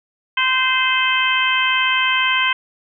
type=harmonic tone; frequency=518 Hz; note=C5; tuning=17 cents flat; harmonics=2 / 3 / 4 / 5 / 6; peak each=-21 / -21 / -21 / -21 / -21 dBFS; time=0.37-2.53 s; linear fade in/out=5 ms; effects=none